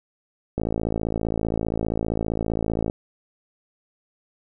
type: click train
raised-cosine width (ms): 2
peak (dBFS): -11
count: 129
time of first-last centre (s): 0.58-2.899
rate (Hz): 55.2
effects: none